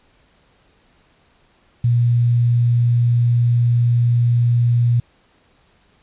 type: tone with quantisation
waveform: sine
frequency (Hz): 119.6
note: A#2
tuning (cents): +45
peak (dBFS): -12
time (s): 1.84-5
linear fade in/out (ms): 5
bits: 7
effects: pink hiss -57 dBFS RMS until 6.02 s + resampled to 8000 Hz